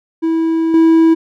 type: tone with level steps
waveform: triangle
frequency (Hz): 326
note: E4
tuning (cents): -19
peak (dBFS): -10 / -4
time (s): 0.22-1.15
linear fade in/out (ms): 20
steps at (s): 0.74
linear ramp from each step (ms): 2
effects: none